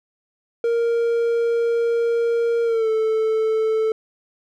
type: tone with pitch glide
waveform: triangle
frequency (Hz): 466.2 to 440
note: A#4 to A4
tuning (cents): 0 to 0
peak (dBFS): -15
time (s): 0.64-3.92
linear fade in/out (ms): 2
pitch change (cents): -100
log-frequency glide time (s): 2.64-2.89
effects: none